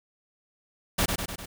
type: noise with echo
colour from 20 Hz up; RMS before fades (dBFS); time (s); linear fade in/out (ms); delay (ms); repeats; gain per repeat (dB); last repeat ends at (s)
pink; -24; 0.98-1.06; 10; 100; 4; -4; 1.46
effects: none